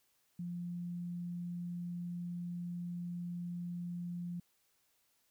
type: tone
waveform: sine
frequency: 174.61 Hz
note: F3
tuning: in tune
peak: -38 dBFS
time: 0.39-4.4 s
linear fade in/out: 5 ms
effects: white hiss -75 dBFS RMS until 5.3 s